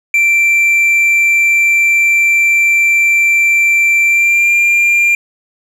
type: tone with pitch glide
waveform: triangle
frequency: 2349 to 2389 Hz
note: D7 to D7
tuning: 0 to +29 cents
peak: -6 dBFS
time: 0.14-5.15 s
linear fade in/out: 2 ms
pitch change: +29 cents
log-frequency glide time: 4.06-4.53 s
effects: none